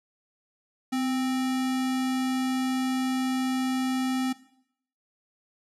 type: tone with sample-and-hold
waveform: sine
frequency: 257.2 Hz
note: C4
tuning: 30 cents flat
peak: -24 dBFS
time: 0.92-4.33 s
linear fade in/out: 10 ms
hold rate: 1050 Hz
effects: noise-tail reverb RT60 0.7 s tail -17 dB re dry + low-pass 11000 Hz 12 dB/octave